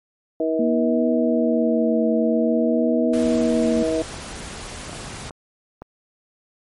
harmonic tone, 160 Hz, D#3, 49 cents sharp, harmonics 2 / 3 / 4, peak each -23 / -23 / -23 dBFS, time 0.4-4.02 s, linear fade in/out 2 ms
sine tone with vibrato, 236.3 Hz, A#3, 24 cents sharp, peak -19 dBFS, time 0.59-3.83 s, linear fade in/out 5 ms, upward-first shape triangle, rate 0.5 Hz, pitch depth 55 cents each way
pink noise, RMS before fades -34 dBFS, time 3.13-5.3 s, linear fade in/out 5 ms
clicks, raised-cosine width 1 ms, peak -21 dBFS, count 5, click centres 4.143 / 4.895 / 4.93 / 5.308 / 5.82 s
effects MP3 48 kbps

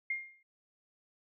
sine tone with exponential decay, 2122 Hz, C7, 24 cents sharp, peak -29 dBFS, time 0.1-0.43 s, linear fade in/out 5 ms, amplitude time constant 70 ms, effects none

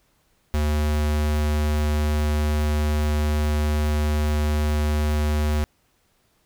square tone, 75.2 Hz, D2, 42 cents sharp, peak -20 dBFS, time 0.54-5.64 s, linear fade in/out 0 ms, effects pink hiss -65 dBFS RMS until 6.45 s

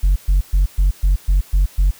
sine tone bursts, 46.62 Hz, F#1, 14 cents sharp, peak -8 dBFS, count 8, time 0.03-1.91 s, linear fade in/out 10 ms, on 130 ms, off 120 ms, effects tanh soft clip ceiling -9 dBFS + white hiss -44 dBFS RMS until 1.99 s

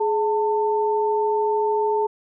sine tone pair together, 421.6 / 893.3 Hz, G#4 / A5, +26 / +26 cents, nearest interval octave + minor second, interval 1300 cents, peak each -20 / -22 dBFS, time 0-2.07 s, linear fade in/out 10 ms, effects none

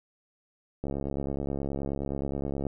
click train, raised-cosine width 2 ms, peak -19 dBFS, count 128, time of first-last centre 0.84-2.667 s, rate 69.5 Hz, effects none

